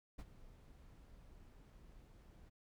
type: noise with ADSR envelope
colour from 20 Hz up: brown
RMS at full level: -45 dBFS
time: 0.18-2.5 s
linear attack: 14 ms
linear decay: 41 ms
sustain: -15 dB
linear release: 17 ms
effects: none